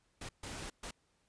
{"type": "noise bursts at uneven times", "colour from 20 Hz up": "pink", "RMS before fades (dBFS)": -44, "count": 3, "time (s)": [[0.21, 0.29], [0.43, 0.7], [0.83, 0.91]], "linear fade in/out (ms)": 5, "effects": ["pink hiss -75 dBFS RMS until 1.28 s", "resampled to 22050 Hz"]}